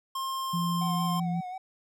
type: tone with pitch glide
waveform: square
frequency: 1063 to 1054.4 Hz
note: C6 to C6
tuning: +27 to +13 cents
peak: -31 dBFS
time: 0.15-1.2 s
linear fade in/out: 5 ms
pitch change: -14 cents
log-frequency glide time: 0.28-0.79 s
type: tone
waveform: sine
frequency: 171.6 Hz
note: F3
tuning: 30 cents flat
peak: -27 dBFS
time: 0.53-1.41 s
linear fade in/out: 10 ms
type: tone with vibrato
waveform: triangle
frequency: 742 Hz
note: F#5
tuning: 5 cents sharp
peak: -33 dBFS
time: 0.81-1.58 s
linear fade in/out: 5 ms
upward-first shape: sine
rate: 5.6 Hz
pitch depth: 43 cents each way
effects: none